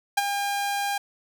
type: tone with ADSR envelope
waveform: sawtooth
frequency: 805 Hz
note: G5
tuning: 46 cents sharp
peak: -13 dBFS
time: 0.17-0.98 s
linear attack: 9 ms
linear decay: 25 ms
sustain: -8 dB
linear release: 6 ms
effects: none